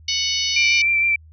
harmonic tone, 740 Hz, F#5, in tune, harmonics 3 / 4 / 5 / 6 / 7 / 8, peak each -28 / -24 / -28 / -25 / -28 / -28 dBFS, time 0.08-0.82 s, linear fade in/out 5 ms
sine tone with vibrato, 2349 Hz, D7, in tune, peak -15 dBFS, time 0.56-1.16 s, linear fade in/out 5 ms, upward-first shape sine, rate 6.5 Hz, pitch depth 17 cents each way
effects added 79 Hz sine -43 dBFS peak until 1.32 s

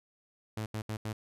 sawtooth tone bursts at uneven times, 108.6 Hz, A2, 22 cents flat, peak -30 dBFS, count 4, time 0.57-0.66 / 0.74-0.82 / 0.89-0.97 / 1.05-1.13 s, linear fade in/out 5 ms, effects resampled to 32000 Hz

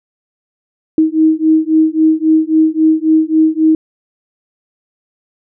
sine beating tone pair, 314.3 / 318 Hz, D#4 / D#4, +18 / +38 cents, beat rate 3.7 Hz, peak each -11 dBFS, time 0.98-3.75 s, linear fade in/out 2 ms, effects none

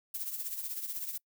violet noise with tremolo, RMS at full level -35 dBFS, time 0.14-1.18 s, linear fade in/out 5 ms, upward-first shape triangle, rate 16 Hz, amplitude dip 70%, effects noise-tail reverb RT60 0.1 s tail -25 dB re dry

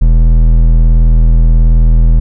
sine tone with hard clipping, 40.69 Hz, E1, 22 cents flat, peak -5 dBFS, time 0.01-2.2 s, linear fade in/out 10 ms, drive 9 dB, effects none

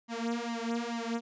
sawtooth tone with flanger, 233.1 Hz, A#3, in tune, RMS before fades -34 dBFS, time 0.08-1.21 s, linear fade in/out 50 ms, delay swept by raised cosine 0.99 to 4.19 ms, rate 2.3 Hz, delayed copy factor +0.95, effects resampled to 16000 Hz

